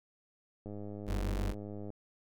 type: click train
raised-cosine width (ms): 2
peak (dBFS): -31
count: 129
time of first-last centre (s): 0.66-1.903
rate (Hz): 103
type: tone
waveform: 35% pulse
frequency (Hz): 48.35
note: G1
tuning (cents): -23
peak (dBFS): -30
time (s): 1.06-1.55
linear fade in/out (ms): 50
effects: none